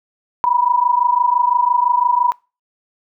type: tone pair together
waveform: sine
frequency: 961.9 / 987.8 Hz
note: B5 / B5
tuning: -46 / 0 cents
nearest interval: unison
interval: 46 cents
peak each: -15 dBFS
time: 0.44-2.32 s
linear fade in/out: 0 ms
effects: noise-tail reverb RT60 0.3 s tail -24 dB re dry